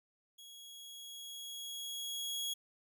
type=tone with level ramp; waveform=sawtooth; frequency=3322 Hz; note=G#7; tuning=in tune; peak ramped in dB=-49 to -32 dBFS; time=0.38-2.54 s; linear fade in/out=10 ms; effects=none